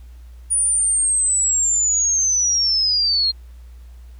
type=linear sweep; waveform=sine; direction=down; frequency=9570 to 4186 Hz; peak=-15 dBFS; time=0.5-3.32 s; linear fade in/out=20 ms; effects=added 60 Hz sine -37 dBFS peak until 4.19 s + pink hiss -58 dBFS RMS until 4.19 s